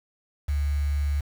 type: tone with quantisation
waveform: sine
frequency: 72 Hz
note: D2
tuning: 34 cents flat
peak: -22 dBFS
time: 0.48-1.21 s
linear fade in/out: 10 ms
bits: 7
effects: none